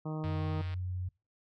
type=harmonic tone; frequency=155.56 Hz; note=D#3; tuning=in tune; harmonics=1 / 2 / 3 / 4 / 5 / 6 / 7 / 8; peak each=-35 / -41 / -45 / -47 / -49 / -51 / -52 / -53 dBFS; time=0.05-0.62 s; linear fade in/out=10 ms
type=click train; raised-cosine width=0.3 ms; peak=-33 dBFS; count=79; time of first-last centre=0.24-0.74 s; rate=156 Hz
type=tone with pitch glide; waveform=sine; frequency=92.5 to 91.17 Hz; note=F#2 to F#2; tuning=0 to -25 cents; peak=-33 dBFS; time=0.24-1.09 s; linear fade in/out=10 ms; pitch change=-25 cents; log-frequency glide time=0.41-0.54 s
effects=noise-tail reverb RT60 0.3 s tail -26 dB re dry